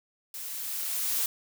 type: noise with level ramp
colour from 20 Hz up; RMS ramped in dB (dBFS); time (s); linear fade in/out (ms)
blue; -39 to -27; 0.34-1.26; 2
effects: none